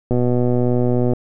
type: click train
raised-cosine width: 2 ms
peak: -6 dBFS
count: 127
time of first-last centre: 0.11-1.134 s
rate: 123 Hz
effects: none